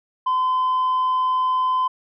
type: tone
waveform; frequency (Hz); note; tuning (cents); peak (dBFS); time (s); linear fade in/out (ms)
sine; 1023; C6; -39; -15; 0.26-1.88; 10
effects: tanh soft clip ceiling -16 dBFS